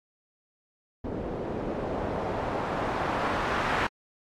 white noise with low-pass filter sweep, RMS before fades -30 dBFS, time 1.04-3.87 s, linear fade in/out 5 ms, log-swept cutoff 400 to 1500 Hz, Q 1.1, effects AAC 64 kbps

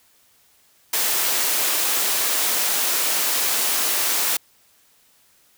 white high-pass noise, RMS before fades -21 dBFS, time 0.93-4.37 s, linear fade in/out 5 ms, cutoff 330 Hz, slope 12 dB/octave, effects white hiss -58 dBFS RMS until 5.57 s

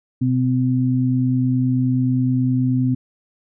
sine tone pair together, 126.41 / 255.9 Hz, B2 / C4, +41 / -38 cents, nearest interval octave, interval 1221 cents, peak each -18 dBFS, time 0.21-2.95 s, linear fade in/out 10 ms, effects none

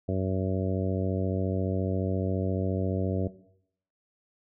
harmonic tone, 94.4 Hz, F#2, 35 cents sharp, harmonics 1 / 2 / 3 / 4 / 5 / 6 / 7, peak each -29 / -32 / -34 / -35 / -36 / -37 / -37 dBFS, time 0.08-3.28 s, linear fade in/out 10 ms, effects noise-tail reverb RT60 0.7 s tail -17 dB re dry

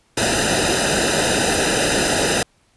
pink noise with comb filter, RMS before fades -18 dBFS, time 0.17-2.43 s, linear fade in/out 5 ms, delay 0.9 ms, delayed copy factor -0.85, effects pink hiss -60 dBFS RMS until 2.76 s + resampled to 24000 Hz

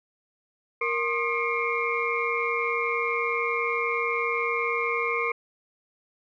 sine tone cluster, 467.7 / 1067 / 1218 / 2158 / 2346 Hz, A#4 / C6 / D#6 / C#7 / D7, +6 / +34 / -37 / -47 / -2 cents, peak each -29 / -31 / -32 / -28 / -32 dBFS, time 0.81-5.32 s, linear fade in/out 5 ms, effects tanh soft clip ceiling -12 dBFS

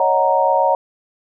sine chord, D# minor seventh, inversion third, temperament equal, 554.4 / 622.3 / 740 / 932.3 Hz, C#5 / D#5 / F#5 / A#5, 0 / 0 / 0 / 0 cents, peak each -18 / -20 / -19 / -16 dBFS, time 0-0.75 s, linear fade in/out 2 ms, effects none

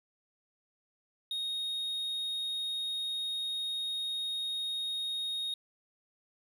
triangle tone, 3729 Hz, A#7, in tune, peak -31 dBFS, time 1.31-5.54 s, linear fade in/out 2 ms, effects none

